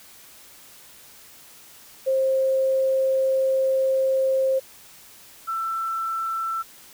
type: tone pair in turn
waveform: sine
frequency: 530 / 1335.5 Hz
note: C5 / E6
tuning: +22 / +22 cents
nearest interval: octave + major third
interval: 1600 cents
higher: second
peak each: -18 / -24 dBFS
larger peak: first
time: 2.06-4.6 / 5.47-6.63 s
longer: first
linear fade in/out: 20 ms
effects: white hiss -48 dBFS RMS until 6.93 s